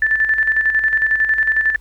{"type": "tone with tremolo", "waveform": "sine", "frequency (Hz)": 1760, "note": "A6", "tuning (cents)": 0, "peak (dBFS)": -11, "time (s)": [0.02, 1.76], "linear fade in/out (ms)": 2, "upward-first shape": "square", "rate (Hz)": 11, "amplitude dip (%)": 55, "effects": ["added 50 Hz sine -39 dBFS peak until 1.8 s", "pink hiss -56 dBFS RMS until 1.8 s"]}